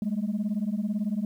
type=beating tone pair; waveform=sine; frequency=200 / 218 Hz; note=G3 / A3; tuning=+35 / -16 cents; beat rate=18 Hz; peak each=-27 dBFS; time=0.02-1.25 s; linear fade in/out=2 ms; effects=tanh soft clip ceiling -22 dBFS + 10-bit